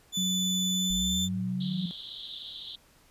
30% pulse tone with pitch glide, 3495 to 3542 Hz, A7 to A7, -12 to +11 cents, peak -25 dBFS, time 0.12-1.29 s, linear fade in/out 50 ms, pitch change +23 cents, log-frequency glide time 0.73-1.13 s
sine tone, 185 Hz, F#3, in tune, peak -29 dBFS, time 0.17-1.86 s, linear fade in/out 5 ms
sine linear sweep, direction up, 43.65 to 178.6 Hz, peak -35 dBFS, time 0.9-1.91 s, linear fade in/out 0 ms
pink band-pass noise, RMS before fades -42 dBFS, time 1.6-2.76 s, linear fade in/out 10 ms, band 3200 to 4000 Hz, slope 96 dB/octave
effects pink hiss -61 dBFS RMS until 3.1 s + resampled to 32000 Hz

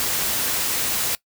white noise, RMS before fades -23 dBFS, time 0-1.15 s, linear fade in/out 0 ms, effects noise-tail reverb RT60 0.1 s tail -21 dB re dry

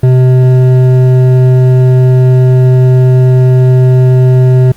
sine tone with hard clipping, 127.9 Hz, C3, 39 cents flat, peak -4 dBFS, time 0.03-4.72 s, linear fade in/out 5 ms, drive 9 dB, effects pink hiss -41 dBFS RMS until 4.76 s + Opus 32 kbps

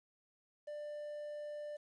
triangle tone with quantisation, 593 Hz, D5, 17 cents sharp, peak -40 dBFS, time 0.67-1.77 s, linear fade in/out 10 ms, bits 11, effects resampled to 22050 Hz

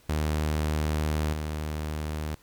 sawtooth tone with level steps, 76.6 Hz, D#2, 27 cents flat, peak -21 / -26 dBFS, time 0.09-2.35 s, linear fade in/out 5 ms, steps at 1.33 s, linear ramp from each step 2 ms, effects pink hiss -59 dBFS RMS until 2.42 s

